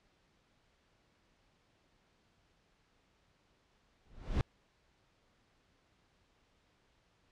brown noise with exponential growth, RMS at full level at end -27 dBFS, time 4.05-4.41 s, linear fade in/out 0 ms, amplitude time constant 77 ms, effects pink hiss -72 dBFS RMS until 7.31 s + low-pass 5000 Hz 12 dB/octave

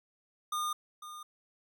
square tone with echo, 1216 Hz, D#6, 40 cents flat, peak -32 dBFS, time 0.52-0.73 s, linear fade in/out 5 ms, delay 500 ms, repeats 1, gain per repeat -12 dB, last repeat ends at 1.23 s, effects none

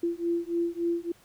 sine beating tone pair, 339.3 / 342.8 Hz, F4 / F4, -50 / -32 cents, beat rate 3.5 Hz, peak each -29 dBFS, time 0.03-1.12 s, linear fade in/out 5 ms, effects pink hiss -59 dBFS RMS until 1.24 s

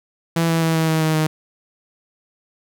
sawtooth tone with pitch steps, 166.1 / 164.38 / 162.68 / 161 / 159.33 / 157.69 / 156.05 Hz, E3 / E3 / E3 / E3 / D#3 / D#3 / D#3, +13 / -5 / -23 / -41 / +41 / +24 / +5 cents, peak -12 dBFS, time 0.36-1.27 s, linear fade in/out 5 ms, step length 130 ms, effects none

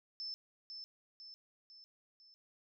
sine tone with echo, 5274 Hz, E8, in tune, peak -40 dBFS, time 0.2-0.34 s, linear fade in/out 0 ms, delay 500 ms, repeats 4, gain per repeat -5 dB, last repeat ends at 2.34 s, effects none

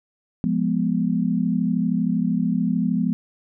sine chord, F diminished, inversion none, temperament equal, 174.61 / 207.7 / 246.9 Hz, F3 / Ab3 / Cb4, 0 / 0 / 0 cents, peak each -23 dBFS, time 0.44-3.13 s, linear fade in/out 0 ms, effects none

